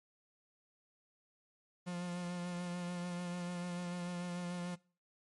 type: tone with vibrato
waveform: 45% pulse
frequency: 176.3 Hz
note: F3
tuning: 17 cents sharp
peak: -38 dBFS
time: 1.86-4.76 s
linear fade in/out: 20 ms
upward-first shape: sine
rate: 6.8 Hz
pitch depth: 22 cents each way
effects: noise-tail reverb RT60 0.4 s tail -22 dB re dry + MP3 48 kbps